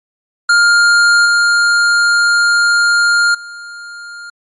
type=tone with level steps; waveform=square; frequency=1407 Hz; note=F6; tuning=12 cents sharp; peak=-7 / -9 / -28 dBFS; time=0.49-4.3 s; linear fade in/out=5 ms; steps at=1.25 / 3.34 s; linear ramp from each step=10 ms; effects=low-pass 8000 Hz 12 dB/octave + MP3 48 kbps